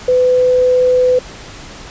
sine tone, 503 Hz, B4, 32 cents sharp, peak -8 dBFS, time 0.08-1.19 s, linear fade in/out 5 ms, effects pink hiss -33 dBFS RMS until 1.9 s + resampled to 16000 Hz

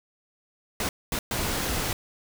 pink noise bursts at uneven times, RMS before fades -28 dBFS, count 3, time 0.8-0.89 / 1.12-1.19 / 1.31-1.93 s, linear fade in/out 2 ms, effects none

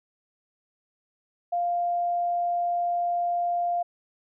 sine tone, 698.5 Hz, F5, in tune, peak -23 dBFS, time 1.52-3.83 s, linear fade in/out 10 ms, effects none

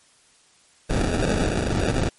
pink noise with sample-and-hold, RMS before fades -22 dBFS, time 0.89-2.09 s, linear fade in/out 10 ms, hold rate 1050 Hz, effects white hiss -57 dBFS RMS until 2.18 s + MP3 48 kbps

